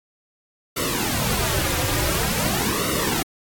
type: noise with flanger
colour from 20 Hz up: pink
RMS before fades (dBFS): -23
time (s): 0.76-3.23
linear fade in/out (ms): 10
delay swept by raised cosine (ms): 1.2 to 4.7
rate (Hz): 0.47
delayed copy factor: -0.95
effects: AAC 64 kbps